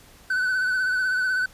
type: tone with vibrato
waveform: triangle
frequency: 1506 Hz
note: F#6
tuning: 30 cents sharp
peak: -19 dBFS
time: 0.3-1.46 s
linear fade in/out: 5 ms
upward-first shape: sine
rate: 16 Hz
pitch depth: 35 cents each way
effects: pink hiss -51 dBFS RMS until 1.53 s + resampled to 32000 Hz